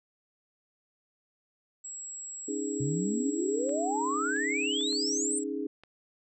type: tone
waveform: sine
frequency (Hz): 7690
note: B8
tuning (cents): -47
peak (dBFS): -38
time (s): 1.84-5.44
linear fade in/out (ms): 10
type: chord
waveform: sine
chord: C# suspended second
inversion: none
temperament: just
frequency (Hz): 277.2 / 311.8 / 415.8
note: C#4 / D#4 / G#4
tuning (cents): 0 / +4 / +2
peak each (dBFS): -35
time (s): 2.48-5.67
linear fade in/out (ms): 5
type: exponential sweep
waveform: sine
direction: up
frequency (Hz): 127 to 9000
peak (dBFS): -29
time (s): 2.8-5.39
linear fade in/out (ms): 5
type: clicks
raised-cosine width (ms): 0.3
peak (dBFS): -35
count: 5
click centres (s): 3.693 / 4.364 / 4.81 / 4.927 / 5.836
effects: none